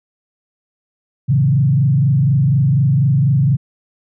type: tone with frequency modulation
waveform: sine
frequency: 136.7 Hz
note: C#3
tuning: 24 cents flat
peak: -10 dBFS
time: 1.28-3.57 s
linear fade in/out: 20 ms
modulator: 24.1 Hz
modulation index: 0.95
effects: none